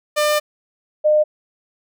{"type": "tone pair in turn", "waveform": ["sawtooth", "sine"], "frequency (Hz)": [599, 607.4], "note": ["D5", "D#5"], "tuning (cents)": [34, -42], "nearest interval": "unison", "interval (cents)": 24, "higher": "second", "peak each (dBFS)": -11, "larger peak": "neither", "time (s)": [[0.16, 0.4], [1.04, 1.24]], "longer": "first", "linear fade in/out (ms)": 20, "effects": []}